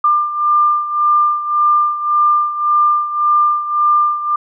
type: beating tone pair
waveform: sine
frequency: 1195 / 1196.8 Hz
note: D6 / D6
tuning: +30 / +32 cents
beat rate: 1.8 Hz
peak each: -12 / -17 dBFS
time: 0.04-4.36 s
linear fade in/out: 5 ms
effects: none